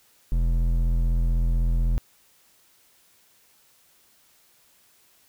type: tone with hard clipping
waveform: sine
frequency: 42.01 Hz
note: E1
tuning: 34 cents sharp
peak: -21 dBFS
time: 0.32-1.98 s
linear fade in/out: 0 ms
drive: 9 dB
effects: white hiss -60 dBFS RMS until 5.28 s